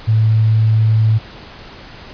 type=tone; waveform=sine; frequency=110 Hz; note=A2; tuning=in tune; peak=-9 dBFS; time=0.07-1.19 s; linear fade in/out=20 ms; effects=pink hiss -36 dBFS RMS until 2.13 s + resampled to 11025 Hz